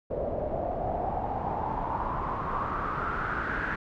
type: noise with low-pass filter sweep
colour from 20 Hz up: pink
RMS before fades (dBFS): -31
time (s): 0.1-3.76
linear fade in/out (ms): 10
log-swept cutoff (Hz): 570 to 1600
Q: 5.9
effects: none